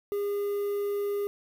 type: tone with quantisation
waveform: triangle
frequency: 406.5 Hz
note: G#4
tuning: 37 cents flat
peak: -25 dBFS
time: 0.12-1.27 s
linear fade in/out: 0 ms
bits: 8
effects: none